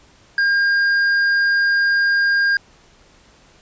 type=tone with hard clipping; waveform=sine; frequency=1611 Hz; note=G6; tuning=47 cents sharp; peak=-15 dBFS; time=0.38-2.57 s; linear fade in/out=2 ms; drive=5 dB; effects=pink hiss -51 dBFS RMS until 3.61 s + resampled to 16000 Hz